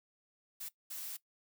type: noise bursts at uneven times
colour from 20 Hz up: blue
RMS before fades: -43 dBFS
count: 2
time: 0.6-0.69 / 0.9-1.17 s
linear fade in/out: 10 ms
effects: noise-tail reverb RT60 0.1 s tail -18 dB re dry